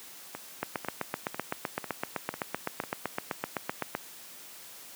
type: two click trains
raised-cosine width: 0.5 ms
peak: -14 / -21 dBFS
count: 27 / 6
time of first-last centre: 0.63-3.951 / 0.35-2.838 s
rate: 7.83 / 2.01 Hz
effects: white hiss -48 dBFS RMS until 4.95 s + high-pass 150 Hz 12 dB/octave